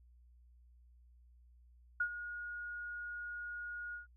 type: tone with ADSR envelope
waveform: sine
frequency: 1440 Hz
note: F#6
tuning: 47 cents flat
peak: -29 dBFS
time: 2-4.07 s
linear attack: 6 ms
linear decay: 76 ms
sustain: -12 dB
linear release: 130 ms
effects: added 60 Hz sine -60 dBFS peak until 4.16 s